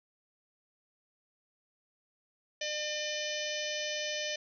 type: harmonic tone with a mistuned harmonic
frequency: 602 Hz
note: D5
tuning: 43 cents sharp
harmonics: 1 / 3 / 4 / 5 / 6 / 7 / 8 / 9 / 10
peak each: -38 / -41 / -42 / -40 / -44 / -46 / -47 / -45 / -42 dBFS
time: 2.61-4.36 s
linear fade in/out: 5 ms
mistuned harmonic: 9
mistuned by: -27 cents
effects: none